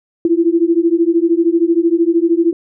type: beating tone pair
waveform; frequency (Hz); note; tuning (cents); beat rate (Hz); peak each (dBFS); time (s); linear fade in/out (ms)
sine; 330 / 343; E4 / F4; +2 / -31; 13; -13; 0.25-2.53; 2
effects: none